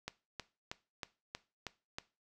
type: click train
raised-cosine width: 0.2 ms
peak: -22 dBFS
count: 7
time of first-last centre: 0.08-1.985 s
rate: 3.15 Hz
effects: noise-tail reverb RT60 0.3 s tail -18 dB re dry